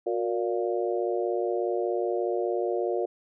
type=harmonic tone with a mistuned harmonic; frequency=116.7 Hz; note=A#2; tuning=2 cents sharp; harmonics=3 / 4 / 5 / 6; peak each=-28 / -30 / -32 / -34 dBFS; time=0.06-3.06 s; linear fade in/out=10 ms; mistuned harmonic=3; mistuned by=+57 cents; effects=none